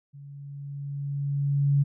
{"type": "tone with level ramp", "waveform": "sine", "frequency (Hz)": 141.3, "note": "C#3", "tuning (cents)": 34, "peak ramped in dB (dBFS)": [-42, -17], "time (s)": [0.13, 1.84], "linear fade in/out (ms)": 20, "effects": []}